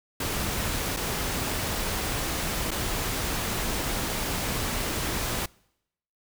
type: noise with dropouts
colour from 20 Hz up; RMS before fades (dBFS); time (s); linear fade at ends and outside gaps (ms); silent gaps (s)
pink; -29; 0.2-5.46; 5; 0.965-0.969 / 2.708-2.714
effects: noise-tail reverb RT60 0.8 s tail -25 dB re dry